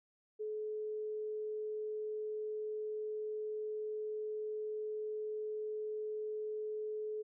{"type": "tone", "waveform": "sine", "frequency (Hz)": 428.3, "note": "A4", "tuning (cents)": -47, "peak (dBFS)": -37, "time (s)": [0.39, 7.23], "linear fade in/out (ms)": 20, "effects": []}